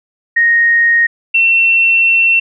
sine tone pair in turn, 1864.7 / 2704 Hz, A#6 / E7, 0 / +43 cents, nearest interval tritone, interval 643 cents, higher second, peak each -7 dBFS, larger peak neither, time 0.36-1.07 / 1.34-2.4 s, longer second, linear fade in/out 10 ms, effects none

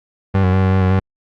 30% pulse tone with pitch steps, 96.6 / 92.4 / 94.8 / 94.3 / 95.1 / 92.9 / 95.1 Hz, G2 / F#2 / F#2 / F#2 / F#2 / F#2 / F#2, -25 / -2 / +43 / +33 / +48 / +7 / +48 cents, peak -9 dBFS, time 0.34-0.998 s, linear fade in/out 10 ms, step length 94 ms, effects low-pass 2000 Hz 12 dB/octave + Opus 48 kbps

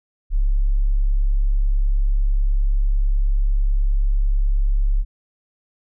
sine tone, 34.62 Hz, C#1, 1 cent flat, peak -14 dBFS, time 0.3-5.05 s, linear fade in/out 50 ms, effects none

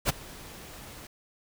pink noise with ADSR envelope, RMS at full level -23 dBFS, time 0.05-1.07 s, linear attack 43 ms, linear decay 16 ms, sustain -22 dB, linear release 5 ms, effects none

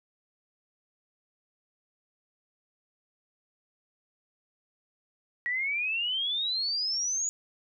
sine exponential sweep, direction up, 1905 to 6880 Hz, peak -27 dBFS, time 5.46-7.29 s, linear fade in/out 0 ms, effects none

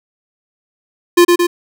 square tone with echo, 349.2 Hz, F4, in tune, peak -5 dBFS, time 1.17-1.25 s, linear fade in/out 10 ms, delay 110 ms, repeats 2, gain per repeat -3 dB, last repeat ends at 1.47 s, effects none

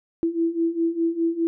sine beating tone pair, 329.6 / 334.5 Hz, E4 / E4, 0 / +25 cents, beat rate 4.9 Hz, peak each -25 / -22 dBFS, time 0.23-1.47 s, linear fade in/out 0 ms, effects none

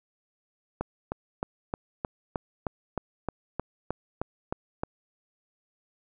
click train, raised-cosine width 1 ms, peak -15 dBFS, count 14, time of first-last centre 0.81-4.835 s, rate 3.23 Hz, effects none

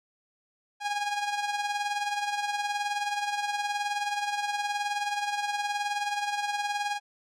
sawtooth tone with tremolo, 821 Hz, G#5, 20 cents flat, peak -22 dBFS, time 0.8-7 s, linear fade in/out 50 ms, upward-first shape sine, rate 19 Hz, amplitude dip 55%, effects low-pass 7000 Hz 12 dB/octave

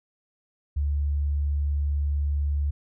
sine tone, 72.2 Hz, D2, 29 cents flat, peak -22 dBFS, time 0.76-2.71 s, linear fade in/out 10 ms, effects none

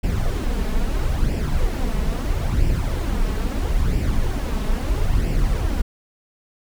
brown noise with flanger, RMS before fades -20 dBFS, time 0.03-5.82 s, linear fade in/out 10 ms, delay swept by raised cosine 0.38 to 4.68 ms, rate 0.76 Hz, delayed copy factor +0.55, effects none

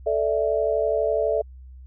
sine chord, A suspended fourth, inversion none, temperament equal, 440 / 587.3 / 659.3 Hz, A4 / D5 / E5, 0 / 0 / 0 cents, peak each -24 dBFS, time 0.06-1.42 s, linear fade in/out 10 ms, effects added 64 Hz sine -40 dBFS peak until 1.86 s

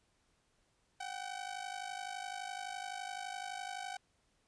sawtooth ring-modulated tone, 760 Hz, F#5, 46 cents sharp, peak -34 dBFS, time 1-3.97 s, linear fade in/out 5 ms, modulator 25.9 Hz, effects pink hiss -75 dBFS RMS until 4.47 s + resampled to 22050 Hz

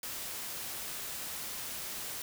white noise, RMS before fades -40 dBFS, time 0.03-2.22 s, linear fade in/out 2 ms, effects none

